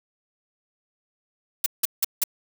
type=noise bursts; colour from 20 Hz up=blue; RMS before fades=-20 dBFS; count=4; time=1.64-2.238 s; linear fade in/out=5 ms; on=22 ms; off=170 ms; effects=none